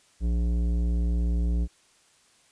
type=tone with tanh clipping; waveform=sine; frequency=58.5 Hz; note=A#1; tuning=7 cents sharp; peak=-24 dBFS; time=0.2-1.68 s; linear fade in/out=50 ms; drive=13 dB; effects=white hiss -61 dBFS RMS until 2.51 s + resampled to 22050 Hz